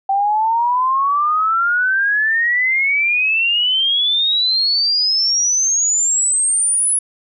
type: exponential sweep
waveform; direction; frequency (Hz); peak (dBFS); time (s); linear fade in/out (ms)
sine; up; 774 to 10400; -13; 0.09-6.99; 5
effects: none

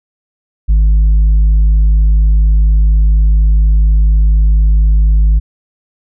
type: tone with tanh clipping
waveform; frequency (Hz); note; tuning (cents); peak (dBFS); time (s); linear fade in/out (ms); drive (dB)
sine; 52.1; G#1; +6; -6; 0.68-5.4; 20; 3
effects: none

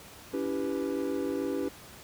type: chord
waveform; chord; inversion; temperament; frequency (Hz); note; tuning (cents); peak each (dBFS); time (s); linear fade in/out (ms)
triangle; C# half-diminished seventh; none; equal with one note detuned; 282.8 / 329.6 / 392 / 493.9; C#4 / E4 / G4 / B4; +35 / 0 / 0 / 0; -31 / -34 / -32 / -34; 0.33-1.69; 10
effects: pink hiss -49 dBFS RMS until 2.03 s + high-pass 60 Hz 12 dB/octave

